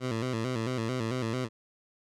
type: tone with vibrato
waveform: 15% pulse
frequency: 120 Hz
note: B2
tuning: 49 cents flat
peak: -23 dBFS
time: 0-1.49 s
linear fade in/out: 50 ms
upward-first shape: square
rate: 4.5 Hz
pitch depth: 110 cents each way
effects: low-pass 7000 Hz 12 dB/octave